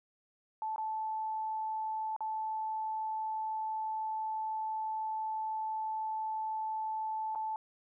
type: tone with dropouts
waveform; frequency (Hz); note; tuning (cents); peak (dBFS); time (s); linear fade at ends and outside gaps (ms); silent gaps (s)
sine; 874; A5; -12; -33; 0.62-7.56; 1; 0.761-0.781 / 2.164-2.206 / 7.35-7.357
effects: none